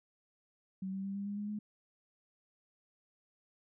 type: tone with pitch steps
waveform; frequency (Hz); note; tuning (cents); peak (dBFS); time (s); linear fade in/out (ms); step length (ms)
sine; 190 / 193.21 / 196.47 / 199.79 / 203.2 / 206.6 / 210.1; F#3 / G3 / G3 / G3 / G#3 / G#3 / G#3; +46 / -25 / +4 / +33 / -38 / -9 / +20; -36; 0.82-1.59; 5; 110
effects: none